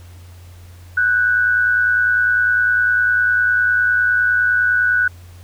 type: tone pair together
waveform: sine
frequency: 1480 / 1589.9 Hz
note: F#6 / G6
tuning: 0 / +24 cents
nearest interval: minor second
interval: 124 cents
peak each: -13 / -22 dBFS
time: 0.97-5.08 s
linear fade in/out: 5 ms
effects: added 88 Hz sine -37 dBFS peak until 5.43 s + pink hiss -49 dBFS RMS until 5.43 s